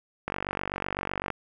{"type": "click train", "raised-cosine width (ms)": 0.5, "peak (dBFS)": -14, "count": 50, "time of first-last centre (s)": [0.28, 1.303], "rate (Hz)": 47.9, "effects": []}